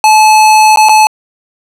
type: tone with dropouts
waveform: square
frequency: 863 Hz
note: A5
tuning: 34 cents flat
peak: -3 dBFS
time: 0.04-1.07 s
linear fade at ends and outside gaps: 1 ms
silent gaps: 0.76-0.772 / 0.887-0.893 s
effects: low-pass 12000 Hz 12 dB/octave